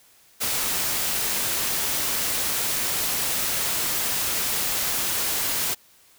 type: noise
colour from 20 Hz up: white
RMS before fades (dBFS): -25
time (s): 0.4-5.75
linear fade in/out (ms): 20
effects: white hiss -56 dBFS RMS until 6.18 s